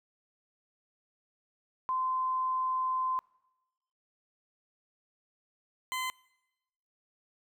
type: tone pair in turn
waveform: sine / 20% pulse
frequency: 1033 / 1027.1 Hz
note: C6 / C6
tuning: -22 / -32 cents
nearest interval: unison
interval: 10 cents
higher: first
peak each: -28 / -27 dBFS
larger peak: second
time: 1.89-3.19 / 5.92-6.1 s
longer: first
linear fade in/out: 0 ms
effects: noise-tail reverb RT60 1.0 s tail -24 dB re dry